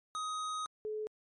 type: tone pair in turn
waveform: square / sine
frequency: 1255 / 428.8 Hz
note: D#6 / A4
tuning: +15 / -45 cents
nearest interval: octave + perfect fifth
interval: 1860 cents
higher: first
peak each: -36 / -35 dBFS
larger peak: second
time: 0.15-0.66 / 0.85-1.07 s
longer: first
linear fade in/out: 0 ms
effects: MP3 48 kbps